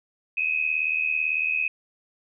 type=tone pair together; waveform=sine; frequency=2500 / 2578 Hz; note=D#7 / E7; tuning=+8 / -39 cents; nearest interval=minor second; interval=53 cents; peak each=-25 / -25 dBFS; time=0.37-1.68 s; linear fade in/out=5 ms; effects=none